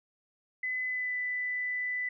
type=tone with pitch glide; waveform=sine; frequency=2015 to 1991.9 Hz; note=B6 to B6; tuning=+34 to +14 cents; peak=-30 dBFS; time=0.63-2.09 s; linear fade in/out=5 ms; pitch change=-20 cents; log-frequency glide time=0.85-1.16 s; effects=none